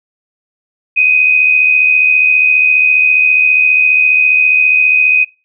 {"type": "tone with amplitude modulation", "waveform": "sine", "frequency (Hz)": 2506, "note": "D#7", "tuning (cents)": 12, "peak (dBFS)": -4, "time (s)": [0.96, 5.25], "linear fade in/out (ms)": 20, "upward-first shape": "sine", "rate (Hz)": 74.8, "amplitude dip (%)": 55, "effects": ["noise-tail reverb RT60 0.3 s tail -22 dB re dry"]}